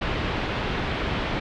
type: low-pass noise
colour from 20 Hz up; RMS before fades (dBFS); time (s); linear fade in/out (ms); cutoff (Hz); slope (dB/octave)
pink; -27; 0.01-1.4; 10; 3500; 24
effects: none